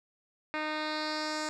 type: tone with low-pass filter sweep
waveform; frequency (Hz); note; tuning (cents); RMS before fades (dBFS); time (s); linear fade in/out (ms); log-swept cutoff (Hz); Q
10% pulse; 307.3; D#4; -21; -34; 0.54-1.49; 0; 2800 to 6800; 2.7
effects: none